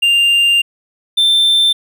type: tone pair in turn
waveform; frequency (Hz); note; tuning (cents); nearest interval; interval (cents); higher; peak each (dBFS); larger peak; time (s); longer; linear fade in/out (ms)
triangle; 2794 / 3560; F7 / A7; 0 / +20; major third; 420; second; -7; neither; 0.02-0.62 / 1.17-1.73; first; 10
effects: none